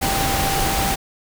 sine tone in noise, 784 Hz, G5, in tune, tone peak -23 dBFS, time 0.01-0.96 s, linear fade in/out 20 ms, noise pink, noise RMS -21 dBFS, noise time 0.01-0.96 s, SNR -5 dB, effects none

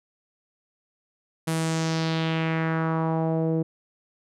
sawtooth tone with low-pass filter sweep, 161.8 Hz, E3, 32 cents flat, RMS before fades -25 dBFS, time 1.47-3.63 s, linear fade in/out 10 ms, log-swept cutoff 11000 to 420 Hz, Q 2.2, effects none

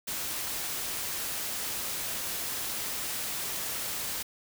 white noise, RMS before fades -34 dBFS, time 0.07-4.23 s, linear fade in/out 10 ms, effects none

